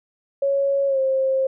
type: tone with pitch glide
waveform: sine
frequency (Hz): 554.4 to 531.2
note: C#5 to C5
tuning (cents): 0 to +26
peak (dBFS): -17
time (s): 0.42-1.47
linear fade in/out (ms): 5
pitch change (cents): -74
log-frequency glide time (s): 0.87-0.99
effects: none